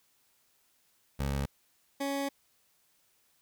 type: tone pair in turn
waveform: 20% pulse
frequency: 69.3 / 278.2 Hz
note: C#2 / C#4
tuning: 0 / +6 cents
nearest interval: 2 octaves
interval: 2406 cents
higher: second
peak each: -25 / -26 dBFS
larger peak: first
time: 1.19-1.46 / 2-2.29 s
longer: second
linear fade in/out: 10 ms
effects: white hiss -70 dBFS RMS until 3.41 s